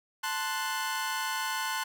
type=chord; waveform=sawtooth; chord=F# diminished; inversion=first; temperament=equal; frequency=880 / 1046.5 / 1480 Hz; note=A5 / C6 / F#6; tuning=0 / 0 / 0 cents; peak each=-31 dBFS; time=0.23-1.84 s; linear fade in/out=10 ms; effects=none